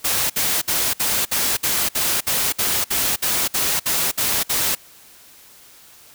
white noise bursts, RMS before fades -20 dBFS, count 15, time 0.04-4.752 s, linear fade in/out 10 ms, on 260 ms, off 58 ms, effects white hiss -47 dBFS RMS until 6.14 s

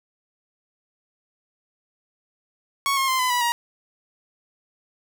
sawtooth tone with pitch steps, 1108.7 / 1074.7 / 1041.6 / 1009.7 / 978.7 / 948.6 Hz, C#6 / C6 / C6 / B5 / B5 / A#5, 0 / +46 / -8 / +38 / -16 / +30 cents, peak -16 dBFS, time 2.86-3.52 s, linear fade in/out 0 ms, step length 110 ms, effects none

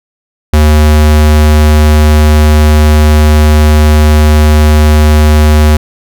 square tone, 76 Hz, D#2, 40 cents flat, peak -3 dBFS, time 0.53-5.77 s, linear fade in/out 5 ms, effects none

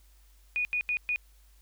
sine tone bursts at uneven times, 2463 Hz, D#7, 18 cents flat, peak -26 dBFS, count 4, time 0.56-0.65 / 0.73-0.81 / 0.89-0.97 / 1.09-1.16 s, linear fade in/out 0 ms, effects added 50 Hz sine -56 dBFS peak until 1.61 s + white hiss -66 dBFS RMS until 1.61 s

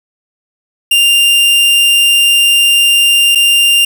45% pulse tone with dropouts, 2794 Hz, F7, in tune, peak -6 dBFS, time 0.91-3.85 s, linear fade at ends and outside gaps 5 ms, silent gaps 3.35-3.355 s, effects none

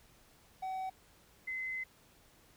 triangle / sine tone pair in turn, 756 / 2048 Hz, F#5 / C7, +37 / -38 cents, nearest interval octave + perfect fourth, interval 1725 cents, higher second, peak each -34 / -36 dBFS, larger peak first, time 0.62-0.9 / 1.47-1.84 s, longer second, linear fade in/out 10 ms, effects pink hiss -64 dBFS RMS until 2.56 s

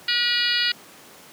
harmonic tone, 482.4 Hz, B4, 41 cents flat, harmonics 3 / 4 / 5 / 6 / 7 / 8 / 9 / 10, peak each -28 / -27 / -30 / -25 / -31 / -29 / -26 / -28 dBFS, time 0.08-0.72 s, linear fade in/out 5 ms, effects pink hiss -46 dBFS RMS until 1.32 s + high-pass 200 Hz 12 dB/octave

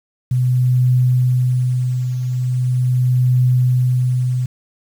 sine tone with tremolo, 125.9 Hz, B2, 34 cents sharp, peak -10 dBFS, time 0.31-4.46 s, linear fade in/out 5 ms, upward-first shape triangle, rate 0.4 Hz, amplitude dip 60%, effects 7-bit

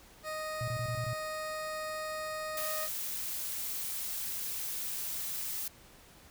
20% pulse tone, 622 Hz, D#5, 1 cent flat, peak -31 dBFS, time 0.23-2.89 s, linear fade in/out 50 ms
sine tone bursts, 118.8 Hz, A#2, 33 cents sharp, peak -33 dBFS, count 6, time 0.61-1.132 s, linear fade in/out 0 ms, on 67 ms, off 24 ms
blue noise, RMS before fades -37 dBFS, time 2.57-5.68 s, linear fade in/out 2 ms
effects pink hiss -57 dBFS RMS until 6.3 s

